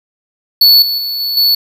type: tone with level steps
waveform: square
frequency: 4435 Hz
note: C#8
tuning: in tune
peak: -4 / -14 / -17 / -15 / -8 dBFS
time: 0.61-1.55 s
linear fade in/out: 5 ms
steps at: 0.82 / 0.98 / 1.2 / 1.37 s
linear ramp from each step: 2 ms
effects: 7-bit